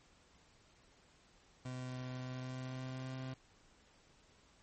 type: tone with pitch glide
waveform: 30% pulse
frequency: 127.3 to 130.5 Hz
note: C3 to C3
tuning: -47 to -4 cents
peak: -39 dBFS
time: 1.65-3.34 s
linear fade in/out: 5 ms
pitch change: +43 cents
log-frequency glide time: 2.13-3.16 s
effects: pink hiss -67 dBFS RMS until 4.62 s + MP3 32 kbps